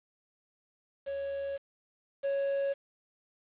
triangle tone pair in turn, 554.4 / 554.4 Hz, C#5 / C#5, 0 / 0 cents, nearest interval unison, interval 0 cents, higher neither, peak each -31 / -26 dBFS, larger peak second, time 1.06-1.58 / 2.23-2.74 s, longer first, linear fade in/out 20 ms, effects resampled to 8000 Hz + 9-bit

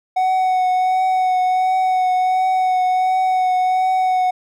triangle tone with vibrato, 743 Hz, F#5, 7 cents sharp, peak -12 dBFS, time 0.16-4.31 s, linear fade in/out 10 ms, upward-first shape triangle, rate 1.4 Hz, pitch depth 18 cents each way, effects none

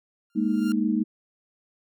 sawtooth tone with exponential growth, 1396.9 Hz, F6, in tune, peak -30 dBFS, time 0.3-0.72 s, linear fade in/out 1 ms, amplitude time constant 91 ms
sine chord, Ab suspended second, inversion none, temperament equal, 207.7 / 233.1 / 311.1 Hz, Ab3 / Bb3 / Eb4, 0 / 0 / 0 cents, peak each -25 / -25 / -26 dBFS, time 0.35-1.04 s, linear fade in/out 20 ms
effects none

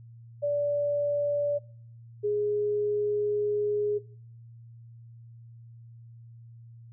sine tone pair in turn, 580 / 415.7 Hz, D5 / G#4, -22 / +2 cents, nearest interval tritone, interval 576 cents, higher first, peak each -24 dBFS, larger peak neither, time 0.42-1.59 / 2.23-3.99 s, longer second, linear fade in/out 20 ms, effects noise-tail reverb RT60 0.5 s tail -19 dB re dry + added 116 Hz sine -46 dBFS peak until 6.92 s

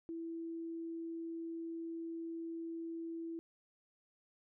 sine tone, 330.9 Hz, E4, 7 cents sharp, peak -40 dBFS, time 0.09-3.39 s, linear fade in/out 0 ms, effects none

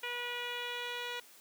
10% pulse tone with low-pass filter sweep, 484.7 Hz, B4, 32 cents flat, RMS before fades -39 dBFS, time 0.03-1.2 s, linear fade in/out 5 ms, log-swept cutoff 2800 to 4200 Hz, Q 2.5, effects white hiss -58 dBFS RMS until 1.4 s + high-pass 150 Hz 12 dB/octave

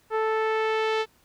sawtooth tone with low-pass filter sweep, 439.2 Hz, A4, 3 cents flat, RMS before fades -25 dBFS, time 0.1-1.06 s, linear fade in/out 50 ms, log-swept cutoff 1400 to 3600 Hz, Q 1.3, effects pink hiss -62 dBFS RMS until 1.24 s

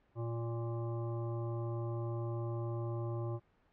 harmonic tone, 116.54 Hz, A#2, in tune, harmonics 1 / 3 / 5 / 7 / 9 / 10, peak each -36 / -42 / -47 / -52 / -52 / -56 dBFS, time 0.15-3.4 s, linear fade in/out 50 ms, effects pink hiss -71 dBFS RMS until 3.72 s + low-pass 2000 Hz 12 dB/octave

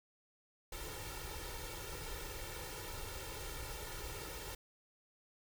pink noise with comb filter, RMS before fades -45 dBFS, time 0.72-4.55 s, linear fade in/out 5 ms, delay 2.2 ms, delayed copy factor +0.9, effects none

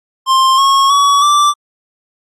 square tone with pitch steps, 1055 / 1092.2 / 1130.7 / 1170.6 Hz, C6 / C#6 / C#6 / D6, +14 / -26 / +34 / -6 cents, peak -8 dBFS, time 0.26-1.54 s, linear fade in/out 50 ms, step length 320 ms, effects low-pass 8000 Hz 12 dB/octave + Opus 48 kbps

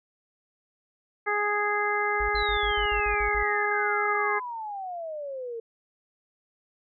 harmonic tone, 414.6 Hz, G#4, 3 cents flat, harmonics 1 / 2 / 3 / 4 / 5, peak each -30 / -30 / -30 / -30 / -30 dBFS, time 1.26-4.4 s, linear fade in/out 20 ms
sine tone bursts, 51.9 Hz, G#1, in tune, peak -31 dBFS, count 9, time 2.2-3.431 s, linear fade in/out 5 ms, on 87 ms, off 56 ms
sine exponential sweep, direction down, 4111 to 450 Hz, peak -32 dBFS, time 2.35-5.6 s, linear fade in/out 5 ms
effects none

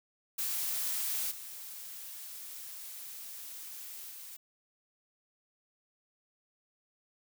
blue noise with level steps, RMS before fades -34 / -45 / -47 dBFS, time 0.38-4.37 s, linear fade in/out 10 ms, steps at 1.3 / 4.09 s, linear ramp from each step 20 ms, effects none

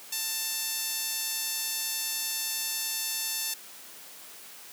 10% pulse tone with band-pass filter, 890 Hz, A5, 20 cents sharp, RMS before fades -32 dBFS, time 0.12-3.54 s, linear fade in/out 5 ms, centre 9300 Hz, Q 3.2, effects white hiss -47 dBFS RMS until 4.72 s + high-pass 200 Hz 12 dB/octave

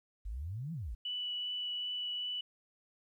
sine exponential two-way sweep, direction up then down, 46.25 to 174.61 to 46.25 Hz, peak -37 dBFS, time 0.25-0.95 s, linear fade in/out 10 ms, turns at 0.73 s
sine tone with vibrato, 2960 Hz, F#7, in tune, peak -35 dBFS, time 1.05-2.41 s, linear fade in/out 5 ms, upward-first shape triangle, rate 2.6 Hz, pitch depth 9 cents each way
effects 12-bit

